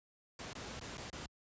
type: noise with dropouts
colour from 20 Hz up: pink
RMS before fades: -45 dBFS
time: 0.39-1.26 s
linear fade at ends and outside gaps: 2 ms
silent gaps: 0.532-0.552 / 0.797-0.811 / 0.972-0.979 / 1.101-1.129 s
effects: high-pass 60 Hz 12 dB/octave + resampled to 16000 Hz